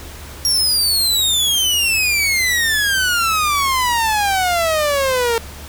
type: exponential sweep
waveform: sawtooth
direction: down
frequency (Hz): 5630 to 453.9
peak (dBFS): -11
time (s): 0.45-5.38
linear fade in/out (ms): 0
effects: added 73 Hz sine -34 dBFS peak until 5.68 s + pink hiss -36 dBFS RMS until 5.68 s